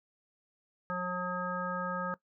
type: harmonic tone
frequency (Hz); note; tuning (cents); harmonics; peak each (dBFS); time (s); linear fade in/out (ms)
180; F#3; -47; 1 / 3 / 5 / 7 / 9; -38 / -38 / -41 / -36 / -41; 0.9-2.14; 0
effects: noise-tail reverb RT60 0.1 s tail -19 dB re dry